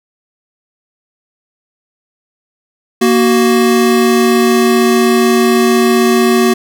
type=tone pair together; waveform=square; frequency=235.2 / 373.4 Hz; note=A#3 / F#4; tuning=+16 / +16 cents; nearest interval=minor sixth; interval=800 cents; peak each=-11 dBFS; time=3.01-6.54 s; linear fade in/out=10 ms; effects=none